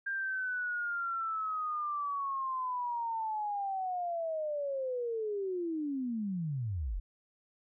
sine linear sweep, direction down, 1601 to 36 Hz, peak -32 dBFS, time 0.06-7 s, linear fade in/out 10 ms, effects none

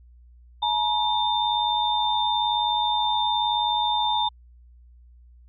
sine tone cluster, 851 / 950 / 3603 Hz, G#5 / A#5 / A7, +42 / +33 / +40 cents, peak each -25 dBFS, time 0.62-4.29 s, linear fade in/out 10 ms, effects added 60 Hz sine -48 dBFS peak until 5.48 s

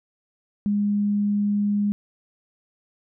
sine tone, 205.1 Hz, G#3, 21 cents flat, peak -19 dBFS, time 0.66-1.92 s, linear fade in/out 0 ms, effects none

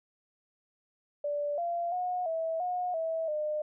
sine tone with pitch steps, 583 / 688 / 724 / 651 / 722 / 650 / 606 Hz, D5 / F5 / F#5 / E5 / F#5 / E5 / D#5, -13 / -26 / -38 / -22 / -43 / -24 / -46 cents, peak -29 dBFS, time 1.24-3.62 s, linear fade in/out 5 ms, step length 340 ms, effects none

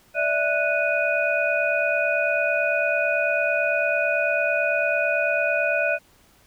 sine tone cluster, 588 / 657 / 1476 / 2484 Hz, D5 / E5 / F#6 / D#7, +2 / -6 / -5 / -3 cents, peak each -25 dBFS, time 0.14-5.99 s, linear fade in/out 50 ms, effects pink hiss -57 dBFS RMS until 6.46 s

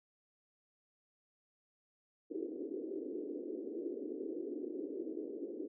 pink band-pass noise, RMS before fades -42 dBFS, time 2.3-5.68 s, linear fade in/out 20 ms, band 290 to 440 Hz, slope 48 dB/octave, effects none

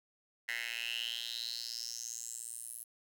10% pulse tone with high-pass filter sweep, 117.1 Hz, A#2, 8 cents sharp, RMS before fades -41 dBFS, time 0.48-2.84 s, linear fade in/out 10 ms, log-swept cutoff 2000 to 11000 Hz, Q 6.6, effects none

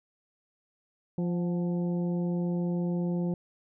harmonic tone with a mistuned harmonic, 174.61 Hz, F3, in tune, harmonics 1 / 2 / 3 / 4 / 5, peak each -27 / -35 / -40 / -49 / -50 dBFS, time 1.18-3.34 s, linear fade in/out 2 ms, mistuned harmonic 4, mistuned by +69 cents, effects none

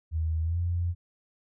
sine tone with pitch glide, 80.1 to 86.85 Hz, E2 to F2, -49 to -9 cents, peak -25 dBFS, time 0.11-0.95 s, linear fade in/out 50 ms, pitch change +140 cents, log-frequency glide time 0.42-0.59 s, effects none

